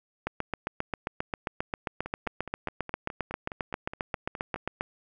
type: two click trains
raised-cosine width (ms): 0.5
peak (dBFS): -14 / -22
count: 35 / 13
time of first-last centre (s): 0.27-4.809 / 2.06-4.56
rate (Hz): 7.49 / 4.8
effects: none